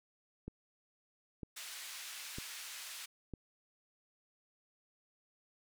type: click train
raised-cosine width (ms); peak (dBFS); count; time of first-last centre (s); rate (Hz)
3; -30; 4; 0.48-3.337; 1.05
type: band-pass noise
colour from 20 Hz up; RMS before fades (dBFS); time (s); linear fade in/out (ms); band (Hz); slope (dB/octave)
pink; -47; 1.56-3.06; 10; 2000 to 13000; 12
effects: none